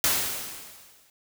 white noise with exponential decay, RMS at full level -21 dBFS, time 0.04-1.1 s, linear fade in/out 1 ms, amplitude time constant 230 ms, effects none

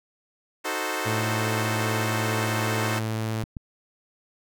10% pulse chord, D# diminished seventh, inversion none, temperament equal, 311.1 / 370 / 440 / 523.3 Hz, D#4 / F#4 / A4 / C5, 0 / 0 / 0 / 0 cents, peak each -24 dBFS, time 0.64-3 s, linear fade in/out 20 ms
sawtooth tone, 110.6 Hz, A2, 9 cents sharp, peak -22 dBFS, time 1.05-3.44 s, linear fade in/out 20 ms
clicks, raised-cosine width 5 ms, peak -22 dBFS, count 2, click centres 3.438 / 3.568 s
effects none

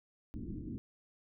white low-pass noise, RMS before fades -42 dBFS, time 0.34-0.78 s, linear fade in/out 0 ms, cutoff 320 Hz, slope 48 dB/octave, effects none

